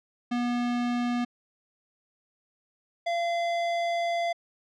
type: tone pair in turn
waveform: square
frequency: 242.2 / 685 Hz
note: B3 / F5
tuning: -34 / -34 cents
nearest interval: octave + tritone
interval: 1800 cents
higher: second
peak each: -26 dBFS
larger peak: neither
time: 0.31-1.25 / 3.06-4.33 s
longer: second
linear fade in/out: 10 ms
effects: low-pass 4000 Hz 12 dB/octave